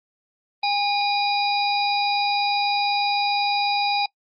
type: harmonic tone with a mistuned harmonic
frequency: 816 Hz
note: G#5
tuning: 31 cents flat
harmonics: 1 / 3 / 5 / 6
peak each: -21 / -26 / -28 / -29 dBFS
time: 0.63-4.06 s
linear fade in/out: 5 ms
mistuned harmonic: 5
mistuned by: -70 cents
effects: noise-tail reverb RT60 0.1 s tail -22 dB re dry + Opus 32 kbps